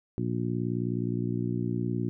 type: harmonic tone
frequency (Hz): 59.4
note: A#1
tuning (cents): +33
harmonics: 2 / 3 / 4 / 5 / 6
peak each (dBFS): -31 / -33 / -34 / -35 / -36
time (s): 0.18-2.09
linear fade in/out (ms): 0
effects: none